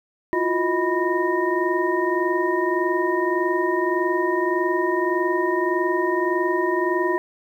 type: tone cluster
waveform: sine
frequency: 338.1 / 359.8 / 628 / 985 / 1846 Hz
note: E4 / F#4 / D#5 / B5 / A#6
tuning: +44 / -48 / +16 / -5 / -17 cents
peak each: -26 / -22 / -29 / -25 / -28 dBFS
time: 0.33-7.18 s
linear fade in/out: 0 ms
effects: 9-bit